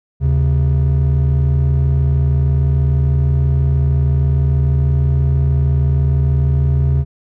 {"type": "tone pair together", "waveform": "triangle", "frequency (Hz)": [76, 135.42], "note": ["D#2", "C#3"], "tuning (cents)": [-40, -40], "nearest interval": "minor seventh", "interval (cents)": 1000, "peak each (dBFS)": -11, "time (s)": [0.2, 7.05], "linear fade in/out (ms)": 50, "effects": ["tanh soft clip ceiling -5 dBFS"]}